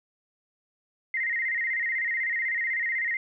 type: tone with vibrato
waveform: sine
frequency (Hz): 1975.5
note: B6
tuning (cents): 0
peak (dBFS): -25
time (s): 1.14-3.17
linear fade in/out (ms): 2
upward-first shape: square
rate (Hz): 16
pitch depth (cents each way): 91
effects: none